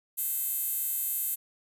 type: tone with high-pass filter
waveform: 10% pulse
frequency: 523.3 Hz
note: C5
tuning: in tune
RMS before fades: -31 dBFS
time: 0.17-1.36 s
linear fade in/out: 20 ms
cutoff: 11000 Hz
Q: 6
effects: none